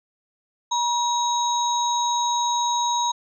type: tone cluster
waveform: sine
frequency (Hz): 956 / 3810 / 6510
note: A#5 / A#7 / G#8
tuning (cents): +43 / +37 / -36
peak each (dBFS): -21 / -27 / -29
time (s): 0.71-3.12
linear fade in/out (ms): 10
effects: none